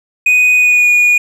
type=tone with pitch glide; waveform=triangle; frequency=2489 to 2449 Hz; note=D#7 to D#7; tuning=0 to -28 cents; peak=-5 dBFS; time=0.26-1.18 s; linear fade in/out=5 ms; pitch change=-28 cents; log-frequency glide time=0.56-0.89 s; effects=none